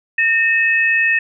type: tone pair together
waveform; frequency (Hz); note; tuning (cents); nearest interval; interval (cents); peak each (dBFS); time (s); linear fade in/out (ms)
sine; 1829 / 2578; A#6 / E7; -33 / -39; tritone; 594; -14 / -16; 0.18-1.19; 5
effects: none